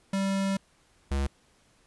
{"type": "tone pair in turn", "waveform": "square", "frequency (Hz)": [194.8, 68.87], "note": ["G3", "C#2"], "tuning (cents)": [-11, -11], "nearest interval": "octave + tritone", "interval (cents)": 1800, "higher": "first", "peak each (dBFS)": -26, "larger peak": "neither", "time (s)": [[0.13, 0.57], [1.11, 1.27]], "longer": "first", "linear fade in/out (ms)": 5, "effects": ["pink hiss -64 dBFS RMS until 1.86 s", "resampled to 24000 Hz"]}